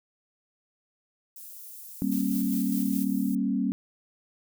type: high-pass noise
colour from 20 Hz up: white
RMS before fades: -44 dBFS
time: 1.36-3.35 s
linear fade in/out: 2 ms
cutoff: 11000 Hz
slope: 12 dB/octave
type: chord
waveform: sine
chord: G diminished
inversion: none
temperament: equal with one note detuned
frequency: 196 / 233.1 / 271.2 Hz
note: G3 / Bb3 / Db4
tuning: 0 / 0 / -38 cents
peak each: -28 / -29 / -28 dBFS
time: 2.02-3.72 s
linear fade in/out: 0 ms
type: noise with tremolo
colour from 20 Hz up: violet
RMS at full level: -37 dBFS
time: 2.11-3.05 s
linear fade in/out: 10 ms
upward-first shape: square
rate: 4.9 Hz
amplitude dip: 35%
effects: none